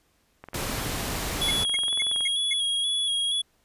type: click train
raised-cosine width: 0.5 ms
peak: -25 dBFS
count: 39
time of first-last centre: 0.44-2.207 s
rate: 21.5 Hz
type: noise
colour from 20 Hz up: pink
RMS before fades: -30 dBFS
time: 0.54-1.64 s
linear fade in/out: 5 ms
type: tone with vibrato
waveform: square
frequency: 3341 Hz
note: G#7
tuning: 10 cents sharp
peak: -24 dBFS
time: 1.41-3.42 s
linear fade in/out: 10 ms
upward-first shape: square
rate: 2.1 Hz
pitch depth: 26 cents each way
type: tone bursts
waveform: triangle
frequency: 2152 Hz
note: C7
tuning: 48 cents sharp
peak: -24 dBFS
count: 5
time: 1.48-2.535 s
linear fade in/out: 5 ms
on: 27 ms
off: 230 ms
effects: pink hiss -67 dBFS RMS until 3.64 s + resampled to 32000 Hz